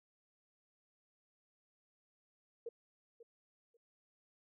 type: tone with echo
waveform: sine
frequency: 465.4 Hz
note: A#4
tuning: 3 cents flat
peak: -40 dBFS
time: 2.66-2.69 s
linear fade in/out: 5 ms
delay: 540 ms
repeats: 2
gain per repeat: -14 dB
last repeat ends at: 3.77 s
effects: none